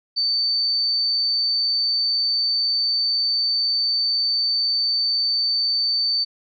sine tone, 4558 Hz, C#8, 47 cents sharp, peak -18 dBFS, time 0.16-6.25 s, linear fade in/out 20 ms, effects none

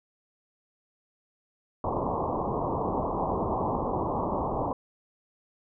white low-pass noise, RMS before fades -29 dBFS, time 1.84-4.73 s, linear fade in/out 2 ms, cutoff 1100 Hz, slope 96 dB/octave, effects none

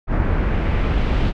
brown noise with low-pass filter sweep, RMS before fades -18 dBFS, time 0.07-1.33 s, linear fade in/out 50 ms, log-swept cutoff 1600 to 3400 Hz, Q 1.4, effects none

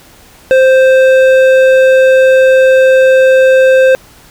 sine tone with hard clipping, 523.3 Hz, C5, in tune, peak -5 dBFS, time 0.51-3.95 s, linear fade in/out 0 ms, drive 10 dB, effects pink hiss -40 dBFS RMS until 4.3 s

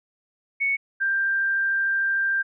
sine tone pair in turn, 2217 / 1583.3 Hz, C#7 / G6, 0 / +17 cents, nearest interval tritone, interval 583 cents, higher first, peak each -20 dBFS, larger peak neither, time 0.6-0.77 / 1-2.43 s, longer second, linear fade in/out 20 ms, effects none

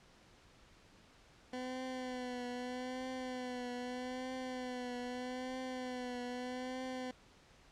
20% pulse tone with vibrato, 251.8 Hz, B3, 34 cents sharp, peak -35 dBFS, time 1.53-7.11 s, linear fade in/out 2 ms, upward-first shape triangle, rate 0.8 Hz, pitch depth 48 cents each way, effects pink hiss -63 dBFS RMS until 7.71 s + low-pass 6000 Hz 12 dB/octave

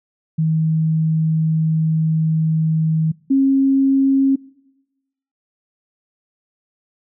sine tone pair in turn, 159.1 / 270.7 Hz, D#3 / C#4, +39 / -41 cents, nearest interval major sixth, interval 920 cents, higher second, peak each -14 / -11 dBFS, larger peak second, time 0.38-3.12 / 3.3-4.36 s, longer first, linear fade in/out 10 ms, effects noise-tail reverb RT60 1.0 s tail -24 dB re dry

